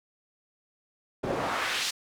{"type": "noise with band-pass filter sweep", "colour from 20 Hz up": "pink", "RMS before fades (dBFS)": -30, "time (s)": [1.23, 1.91], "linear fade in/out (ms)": 10, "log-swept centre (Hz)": [320, 5100], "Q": 1.1, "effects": []}